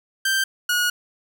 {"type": "tone pair in turn", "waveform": "sawtooth", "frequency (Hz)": [1568, 1450.2], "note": ["G6", "F#6"], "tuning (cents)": [0, -35], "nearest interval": "minor second", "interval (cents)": 135, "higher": "first", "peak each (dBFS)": -15, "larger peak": "neither", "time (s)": [[0.25, 0.44], [0.69, 0.9]], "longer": "second", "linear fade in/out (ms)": 5, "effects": []}